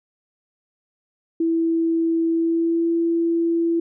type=tone with pitch glide; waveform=sine; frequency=329.6 to 335 Hz; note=E4 to E4; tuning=0 to +28 cents; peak=-17 dBFS; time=1.4-3.8 s; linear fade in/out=5 ms; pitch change=+28 cents; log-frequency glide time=2.3-2.9 s; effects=none